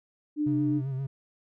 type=tone; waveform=sine; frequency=299 Hz; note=D4; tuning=31 cents sharp; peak=-24 dBFS; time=0.36-0.82 s; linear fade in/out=50 ms
type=tone with vibrato; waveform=triangle; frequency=133.8 Hz; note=C3; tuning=39 cents sharp; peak=-27 dBFS; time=0.46-1.07 s; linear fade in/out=10 ms; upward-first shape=sine; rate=7.6 Hz; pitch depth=52 cents each way
effects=none